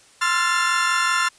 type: chord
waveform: 35% pulse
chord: F major seventh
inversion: second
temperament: equal with one note detuned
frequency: 1046.5 / 1351.7 / 1396.9 / 1760 Hz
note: C6 / E6 / F6 / A6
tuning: 0 / +43 / 0 / 0 cents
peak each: -22 dBFS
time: 0.21-1.29 s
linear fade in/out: 10 ms
effects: white hiss -52 dBFS RMS until 1.38 s + resampled to 22050 Hz